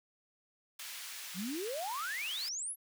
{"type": "high-pass noise", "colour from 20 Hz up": "pink", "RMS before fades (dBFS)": -45, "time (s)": [0.79, 2.49], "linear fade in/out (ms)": 5, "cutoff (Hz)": 2000, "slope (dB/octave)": 12}
{"type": "exponential sweep", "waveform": "sine", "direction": "up", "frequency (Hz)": [167, 11790], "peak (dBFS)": -36, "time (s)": [1.34, 2.76], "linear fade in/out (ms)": 50}
{"effects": []}